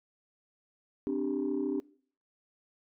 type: chord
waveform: sine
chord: C suspended second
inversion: none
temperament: equal with one note detuned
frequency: 261.6 / 295.2 / 392 Hz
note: C4 / D4 / G4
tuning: 0 / +9 / 0 cents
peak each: -33 / -31 / -33 dBFS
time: 1.07-1.8 s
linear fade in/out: 0 ms
effects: noise-tail reverb RT60 0.5 s tail -22 dB re dry + tanh soft clip ceiling -23 dBFS